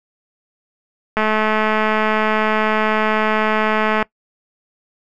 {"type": "click train", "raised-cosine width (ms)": 0.5, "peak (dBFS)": -3, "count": 618, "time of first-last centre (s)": [1.17, 4.026], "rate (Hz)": 216, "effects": ["noise-tail reverb RT60 0.1 s tail -22 dB re dry"]}